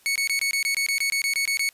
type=tone bursts; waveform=sawtooth; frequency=2217 Hz; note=C#7; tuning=in tune; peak=-18 dBFS; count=14; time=0.06-1.69 s; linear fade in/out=0 ms; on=96 ms; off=22 ms; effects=white hiss -57 dBFS RMS until 1.73 s + resampled to 32000 Hz